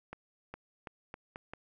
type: accelerating click train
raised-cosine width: 0.5 ms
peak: -27 dBFS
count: 6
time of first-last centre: 0.13-1.535 s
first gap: 410 ms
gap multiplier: 0.81
effects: none